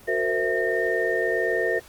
sine tone cluster, 369.7 / 457.5 / 519 / 658 / 1826 Hz, F#4 / A#4 / C5 / E5 / A#6, -1 / -32 / -14 / -3 / -36 cents, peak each -28 / -26 / -30 / -29 / -26 dBFS, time 0.07-1.8 s, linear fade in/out 20 ms, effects pink hiss -49 dBFS RMS until 1.88 s + Opus 24 kbps

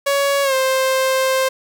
sawtooth tone with pitch glide, 560 to 525.5 Hz, C#5 to C5, +18 to +7 cents, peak -11 dBFS, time 0.06-1.49 s, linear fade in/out 10 ms, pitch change -111 cents, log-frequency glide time 0.43-0.54 s, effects 8-bit

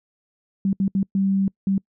sine tone bursts at uneven times, 194.4 Hz, G3, 14 cents flat, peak -17 dBFS, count 5, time 0.65-0.73 / 0.8-0.88 / 0.95-1.03 / 1.15-1.48 / 1.67-1.78 s, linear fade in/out 2 ms, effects noise-tail reverb RT60 0.1 s tail -26 dB re dry

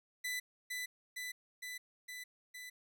sawtooth tone with echo, 1994 Hz, B6, 16 cents sharp, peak -33 dBFS, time 0.24-0.4 s, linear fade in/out 10 ms, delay 460 ms, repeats 5, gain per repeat -2 dB, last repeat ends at 2.7 s, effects none

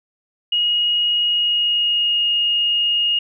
sine tone with pitch glide, 2883 to 2856 Hz, F#7 to F7, -46 to +38 cents, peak -15 dBFS, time 0.52-3.19 s, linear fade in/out 5 ms, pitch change -16 cents, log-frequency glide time 1.23-2.27 s, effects none

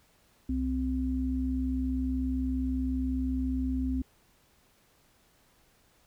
sine tone pair together, 65 / 259.4 Hz, C2 / C4, -11 / -15 cents, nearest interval 2 octaves, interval 2396 cents, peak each -31 / -29 dBFS, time 0.49-4.02 s, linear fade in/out 5 ms, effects pink hiss -65 dBFS RMS until 6.06 s

